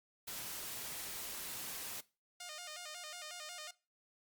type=noise; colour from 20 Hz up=white; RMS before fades=-44 dBFS; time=0.27-2.01 s; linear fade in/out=10 ms
type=tone with vibrato; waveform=5% pulse; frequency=659.3 Hz; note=E5; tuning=in tune; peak=-34 dBFS; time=2.4-3.71 s; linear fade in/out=5 ms; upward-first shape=square; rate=5.5 Hz; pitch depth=130 cents each way
effects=noise-tail reverb RT60 0.3 s tail -20 dB re dry + Opus 48 kbps